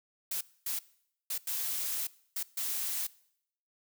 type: noise bursts at uneven times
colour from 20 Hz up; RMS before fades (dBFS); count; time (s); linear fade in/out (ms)
blue; -34; 6; 0.31-0.41 / 0.66-0.79 / 1.3-1.38 / 1.47-2.07 / 2.36-2.43 / 2.57-3.07; 5
effects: noise-tail reverb RT60 0.7 s tail -21 dB re dry